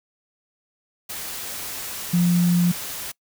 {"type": "tone in noise", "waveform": "sine", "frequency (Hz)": 175.2, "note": "F3", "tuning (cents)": 6, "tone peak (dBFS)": -15, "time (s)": [2.13, 2.72], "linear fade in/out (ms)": 10, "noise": "white", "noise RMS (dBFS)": -32, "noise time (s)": [1.09, 3.12], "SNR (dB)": 14, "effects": ["noise-tail reverb RT60 0.1 s tail -23 dB re dry"]}